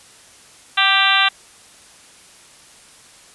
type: harmonic tone with a mistuned harmonic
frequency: 392.7 Hz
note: G4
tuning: 3 cents sharp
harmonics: 2 / 3 / 4 / 5 / 6 / 7 / 8 / 9 / 10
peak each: -23 / -20 / -19 / -23 / -23 / -20 / -22 / -20 / -23 dBFS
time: 0.77-1.29 s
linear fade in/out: 10 ms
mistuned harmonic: 2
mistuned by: -31 cents
effects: white hiss -46 dBFS RMS until 3.34 s + resampled to 24000 Hz